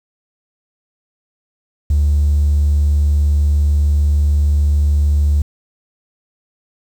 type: tone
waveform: triangle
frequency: 73.3 Hz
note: D2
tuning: 3 cents flat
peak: -7 dBFS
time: 1.9-5.42 s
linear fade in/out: 5 ms
effects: tanh soft clip ceiling -7 dBFS + 7-bit